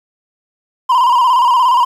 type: tone with vibrato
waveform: triangle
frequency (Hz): 991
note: B5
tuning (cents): +6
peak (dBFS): -6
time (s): 0.89-1.85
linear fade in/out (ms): 10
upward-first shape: square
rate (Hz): 17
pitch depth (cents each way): 70
effects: 7-bit